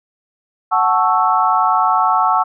sine chord, F# minor seventh, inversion none, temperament equal, 740 / 880 / 1108.7 / 1318.5 Hz, F#5 / A5 / C#6 / E6, 0 / 0 / 0 / 0 cents, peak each -17 dBFS, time 0.71-2.44 s, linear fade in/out 20 ms, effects none

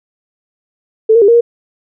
sine tone with pitch steps, 440.9 / 464.4 / 402.8 / 467 / 471.5 Hz, A4 / A#4 / G4 / A#4 / A#4, +4 / -7 / +47 / +3 / +20 cents, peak -4 dBFS, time 1.09-1.41 s, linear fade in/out 10 ms, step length 64 ms, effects none

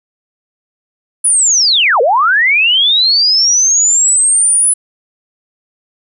sine linear two-way sweep, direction down then up, 10100 to 438.9 to 10100 Hz, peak -7 dBFS, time 1.24-4.74 s, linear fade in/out 10 ms, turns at 2.01 s, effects none

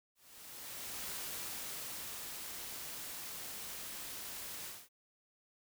white noise with ADSR envelope, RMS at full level -42 dBFS, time 0.15-4.89 s, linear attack 940 ms, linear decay 1200 ms, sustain -3 dB, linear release 230 ms, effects none

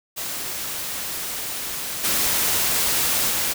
white noise with level steps, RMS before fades -29 / -21 / -23 dBFS, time 0.16-3.54 s, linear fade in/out 20 ms, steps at 2.03 / 3.29 s, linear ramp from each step 20 ms, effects none

